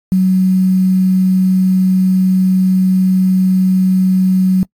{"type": "tone with quantisation", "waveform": "sine", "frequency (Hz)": 186.7, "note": "F#3", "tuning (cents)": 16, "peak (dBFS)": -8, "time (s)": [0.12, 4.63], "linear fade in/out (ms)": 0, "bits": 6, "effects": ["noise-tail reverb RT60 0.1 s tail -24 dB re dry", "AAC 64 kbps"]}